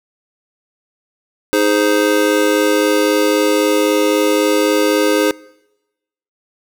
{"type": "chord", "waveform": "square", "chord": "Ab major", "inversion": "second", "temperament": "just", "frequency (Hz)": [311.5, 415.3, 519.1], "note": ["Eb4", "Ab4", "C5"], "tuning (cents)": [2, 0, -14], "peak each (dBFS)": -17, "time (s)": [1.53, 5.31], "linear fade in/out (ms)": 0, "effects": ["noise-tail reverb RT60 1.0 s tail -24 dB re dry"]}